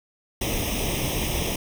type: noise with comb filter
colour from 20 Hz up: pink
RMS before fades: -26 dBFS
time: 0.41-1.56 s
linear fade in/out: 5 ms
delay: 0.34 ms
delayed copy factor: +0.85
effects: none